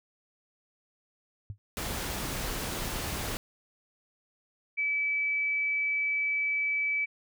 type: tone with exponential decay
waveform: sine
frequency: 101.8 Hz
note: G#2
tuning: 34 cents flat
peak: -31 dBFS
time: 1.5-1.58 s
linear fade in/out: 0 ms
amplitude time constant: 17 ms
type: noise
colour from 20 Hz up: pink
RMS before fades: -34 dBFS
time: 1.77-3.37 s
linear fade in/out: 0 ms
type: tone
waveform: sine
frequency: 2300 Hz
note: D7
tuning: 37 cents flat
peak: -26 dBFS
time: 4.77-7.06 s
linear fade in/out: 20 ms
effects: none